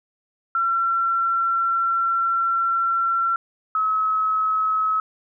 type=tone pair in turn; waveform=sine; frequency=1357 / 1285.5 Hz; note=E6 / E6; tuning=+50 / -44 cents; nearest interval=minor second; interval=94 cents; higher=first; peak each=-18 / -18 dBFS; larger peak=neither; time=0.55-3.36 / 3.75-5 s; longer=first; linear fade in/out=2 ms; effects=none